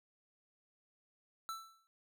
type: tone with exponential decay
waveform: square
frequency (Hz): 1327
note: E6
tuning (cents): +11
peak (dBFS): -38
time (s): 1.49-1.87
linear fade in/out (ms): 0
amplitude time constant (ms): 82
effects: noise-tail reverb RT60 0.1 s tail -24 dB re dry